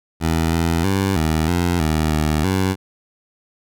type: tone with pitch steps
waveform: 15% pulse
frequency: 81.5 / 83.2 / 97 / 79 / 87.3 / 78.2 / 76.8 / 94.5 Hz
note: E2 / E2 / G2 / D#2 / F2 / D#2 / D#2 / F#2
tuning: -19 / +17 / -18 / +27 / 0 / +9 / -22 / +37 cents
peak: -10 dBFS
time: 0.2-2.76 s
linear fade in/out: 50 ms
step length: 320 ms
effects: none